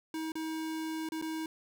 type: tone with dropouts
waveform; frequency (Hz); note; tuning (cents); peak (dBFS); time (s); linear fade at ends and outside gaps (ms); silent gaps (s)
square; 318.4; D#4; +40; -35; 0.14-1.46; 2; 0.32-0.354 / 1.089-1.12 / 1.215-1.223
effects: none